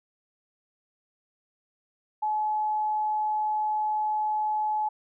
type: tone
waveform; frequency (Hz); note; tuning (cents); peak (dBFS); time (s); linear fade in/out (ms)
sine; 854; G#5; +48; -24; 2.22-4.89; 10
effects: none